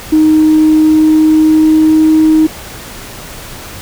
sine tone with pitch glide, 311.1 to 314 Hz, D#4 to D#4, 0 to +16 cents, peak -3 dBFS, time 0.12-2.47 s, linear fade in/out 10 ms, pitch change +16 cents, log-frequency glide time 0.77-2.16 s, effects tanh soft clip ceiling 0 dBFS + pink hiss -28 dBFS RMS until 3.81 s

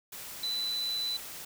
sine tone in noise, 3992 Hz, B7, 18 cents sharp, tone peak -30 dBFS, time 0.43-1.17 s, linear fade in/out 5 ms, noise white, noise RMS -43 dBFS, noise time 0.12-1.45 s, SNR +10 dB, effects none

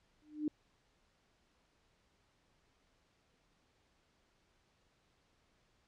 sine tone with exponential growth, 302 Hz, D4, 48 cents sharp, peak -29 dBFS, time 0.22-0.48 s, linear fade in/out 2 ms, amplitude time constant 56 ms, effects pink hiss -74 dBFS RMS until 5.87 s + low-pass 6000 Hz 12 dB/octave

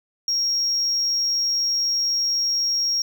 triangle tone, 5588 Hz, F8, in tune, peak -17 dBFS, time 0.28-3.02 s, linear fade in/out 2 ms, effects tanh soft clip ceiling -15 dBFS + 9-bit

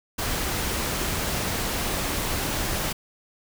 pink noise, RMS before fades -27 dBFS, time 0.18-2.93 s, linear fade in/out 10 ms, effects none

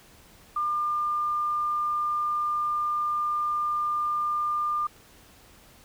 sine tone, 1200 Hz, D6, 37 cents sharp, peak -24 dBFS, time 0.56-4.87 s, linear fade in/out 5 ms, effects pink hiss -54 dBFS RMS until 5.84 s

